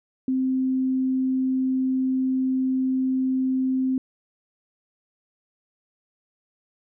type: tone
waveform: sine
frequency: 260.6 Hz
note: C4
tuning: 7 cents flat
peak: -20 dBFS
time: 0.28-3.98 s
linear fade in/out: 2 ms
effects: none